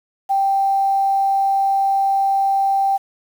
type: tone with quantisation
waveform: sine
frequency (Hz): 784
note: G5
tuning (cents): 0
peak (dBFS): -14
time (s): 0.29-2.98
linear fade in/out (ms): 20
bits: 7
effects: none